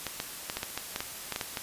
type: clicks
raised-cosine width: 0.2 ms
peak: -14 dBFS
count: 12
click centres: 0.067 / 0.201 / 0.499 / 0.57 / 0.631 / 0.776 / 0.961 / 1.005 / 1.323 / 1.361 / 1.412 / 1.572 s
effects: white hiss -41 dBFS RMS until 1.62 s + resampled to 32000 Hz